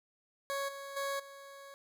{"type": "tone with level steps", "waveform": "20% pulse", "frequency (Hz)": 554.4, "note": "C#5", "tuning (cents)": 0, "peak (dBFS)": [-29, -38, -29, -44], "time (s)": [0.5, 1.74], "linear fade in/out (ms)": 0, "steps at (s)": [0.68, 0.96, 1.19], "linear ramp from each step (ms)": 10, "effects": []}